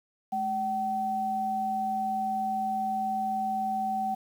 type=tone pair together; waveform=sine; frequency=213.1 / 764 Hz; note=G#3 / G5; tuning=+45 / -45 cents; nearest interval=octave + minor seventh; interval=2210 cents; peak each=-36 / -27 dBFS; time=0.32-4.15 s; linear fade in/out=10 ms; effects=9-bit